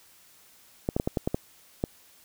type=clicks; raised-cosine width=2 ms; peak=-12 dBFS; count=8; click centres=0.889 / 0.965 / 0.999 / 1.075 / 1.172 / 1.275 / 1.345 / 1.839 s; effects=white hiss -57 dBFS RMS until 2.24 s